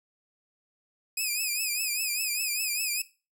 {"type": "tone with vibrato", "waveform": "10% pulse", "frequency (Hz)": 2489, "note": "D#7", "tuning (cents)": 0, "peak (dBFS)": -19, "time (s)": [1.17, 3.02], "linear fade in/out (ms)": 5, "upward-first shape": "triangle", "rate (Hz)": 5, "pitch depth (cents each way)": 110, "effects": ["noise-tail reverb RT60 0.3 s tail -17 dB re dry"]}